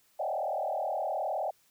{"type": "tone with frequency modulation", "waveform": "sine", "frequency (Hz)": 690, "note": "F5", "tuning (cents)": -21, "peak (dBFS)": -29, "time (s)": [0.19, 1.51], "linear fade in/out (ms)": 10, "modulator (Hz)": 39.1, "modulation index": 3.1, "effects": ["white hiss -67 dBFS RMS until 1.7 s"]}